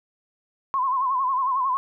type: tone with vibrato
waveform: sine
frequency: 1046.5 Hz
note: C6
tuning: in tune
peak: -20 dBFS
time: 0.74-1.77 s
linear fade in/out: 0 ms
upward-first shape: sine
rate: 11 Hz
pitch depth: 91 cents each way
effects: none